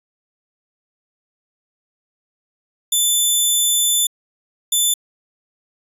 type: tone bursts at uneven times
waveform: 10% pulse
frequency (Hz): 3520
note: A7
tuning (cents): 0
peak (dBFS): -6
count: 2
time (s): 2.92-4.07 / 4.72-4.94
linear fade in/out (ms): 5
effects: resampled to 32000 Hz